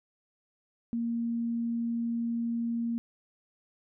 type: tone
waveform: sine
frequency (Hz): 233.1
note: A#3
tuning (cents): 0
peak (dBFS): -28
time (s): 0.93-2.98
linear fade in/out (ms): 0
effects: none